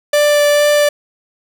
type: tone with vibrato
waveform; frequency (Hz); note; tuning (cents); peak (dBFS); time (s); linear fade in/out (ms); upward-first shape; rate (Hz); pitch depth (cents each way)
45% pulse; 587.3; D5; 0; -9; 0.13-0.89; 5; sine; 2.2; 8
effects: none